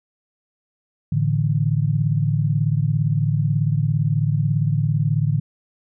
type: chord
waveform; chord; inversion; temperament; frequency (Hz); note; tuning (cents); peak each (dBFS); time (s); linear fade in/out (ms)
sine; A suspended fourth; none; equal; 110 / 146.83 / 164.81; A2 / D3 / E3; 0 / 0 / 0; -21 / -19 / -25; 1.12-5.4; 5
effects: none